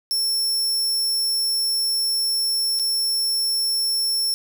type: tone with dropouts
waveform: sawtooth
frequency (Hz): 5400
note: E8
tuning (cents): +41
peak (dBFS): -17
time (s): 0.11-4.34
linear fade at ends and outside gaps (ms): 0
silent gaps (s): 2.79-2.796
effects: none